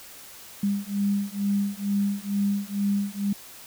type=beating tone pair; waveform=sine; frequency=200 / 202.2 Hz; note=G3 / G#3; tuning=+35 / -46 cents; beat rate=2.2 Hz; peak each=-26 dBFS; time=0.63-3.33 s; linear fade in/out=5 ms; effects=white hiss -45 dBFS RMS until 3.66 s